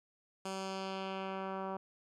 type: tone with low-pass filter sweep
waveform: 10% pulse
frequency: 191.6 Hz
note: G3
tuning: 39 cents flat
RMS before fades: -40 dBFS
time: 0.45-1.77 s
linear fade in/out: 5 ms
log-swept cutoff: 8600 to 1100 Hz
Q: 1.3
effects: none